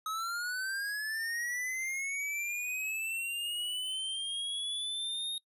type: linear sweep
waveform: square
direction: up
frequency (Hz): 1268 to 3729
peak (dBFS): -34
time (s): 0.06-5.38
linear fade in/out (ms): 2
effects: noise-tail reverb RT60 0.1 s tail -23 dB re dry + resampled to 32000 Hz